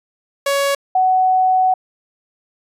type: tone pair in turn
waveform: sawtooth / sine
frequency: 559 / 746.7 Hz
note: C#5 / F#5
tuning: +14 / +16 cents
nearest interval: perfect fourth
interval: 502 cents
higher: second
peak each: -11 dBFS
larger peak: neither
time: 0.46-0.75 / 0.95-1.74 s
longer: second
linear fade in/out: 5 ms
effects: resampled to 32000 Hz